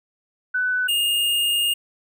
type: tone pair in turn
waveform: sine / square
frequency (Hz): 1498 / 2833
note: F#6 / F7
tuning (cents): +21 / +24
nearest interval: major seventh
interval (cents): 1103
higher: second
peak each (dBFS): -19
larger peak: neither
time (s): 0.54-0.88 / 0.88-1.74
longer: second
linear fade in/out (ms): 10
effects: none